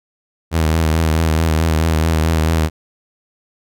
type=tone with vibrato; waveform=sawtooth; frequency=80.2 Hz; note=E2; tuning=47 cents flat; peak=-9 dBFS; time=0.51-2.7 s; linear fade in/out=50 ms; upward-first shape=triangle; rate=4.6 Hz; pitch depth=53 cents each way; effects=none